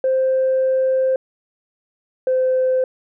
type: tone pair in turn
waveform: sine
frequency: 523.3 / 515.8 Hz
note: C5 / C5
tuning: 0 / -25 cents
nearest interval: unison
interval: 25 cents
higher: first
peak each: -13 dBFS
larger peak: neither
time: 0.04-1.16 / 2.27-2.84 s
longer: first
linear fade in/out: 2 ms
effects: tanh soft clip ceiling -11 dBFS